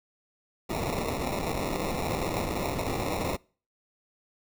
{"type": "noise with sample-and-hold", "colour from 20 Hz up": "blue", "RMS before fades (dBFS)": -30, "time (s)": [0.69, 3.37], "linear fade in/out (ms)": 20, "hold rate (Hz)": 1575, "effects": ["noise-tail reverb RT60 0.4 s tail -25 dB re dry"]}